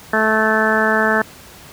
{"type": "harmonic tone", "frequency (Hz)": 218.4, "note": "A3", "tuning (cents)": -13, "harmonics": [1, 2, 3, 4, 5, 6, 7, 8], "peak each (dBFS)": [-21, -21, -21, -23, -25, -23, -20, -19], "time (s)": [0.13, 1.22], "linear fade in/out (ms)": 5, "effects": ["pink hiss -40 dBFS RMS until 1.72 s", "high-pass 60 Hz 12 dB/octave"]}